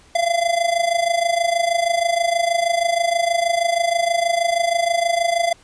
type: tone with amplitude modulation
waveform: square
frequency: 684 Hz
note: F5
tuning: 36 cents flat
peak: -14 dBFS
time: 0.15-5.53 s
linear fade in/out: 5 ms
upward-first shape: sine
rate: 26.3 Hz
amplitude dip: 75%
effects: pink hiss -51 dBFS RMS until 5.63 s + resampled to 22050 Hz